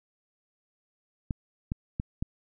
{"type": "clicks", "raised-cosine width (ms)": 5, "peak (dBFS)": -17, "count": 4, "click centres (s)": [1.308, 1.719, 1.999, 2.225], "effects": []}